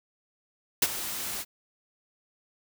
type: noise with ADSR envelope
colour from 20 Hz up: white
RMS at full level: -20 dBFS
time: 0.82-1.45 s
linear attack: 5 ms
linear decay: 39 ms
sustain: -14 dB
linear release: 46 ms
effects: none